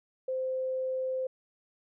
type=tone; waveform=sine; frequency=519 Hz; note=C5; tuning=14 cents flat; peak=-29 dBFS; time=0.28-1.27 s; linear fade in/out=5 ms; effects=none